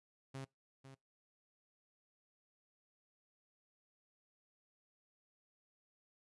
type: tone with echo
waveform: sawtooth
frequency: 134.5 Hz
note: C3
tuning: 48 cents sharp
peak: -40 dBFS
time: 0.34-0.45 s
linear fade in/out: 10 ms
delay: 500 ms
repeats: 1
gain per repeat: -10 dB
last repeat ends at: 0.95 s
effects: noise-tail reverb RT60 0.2 s tail -24 dB re dry + resampled to 24000 Hz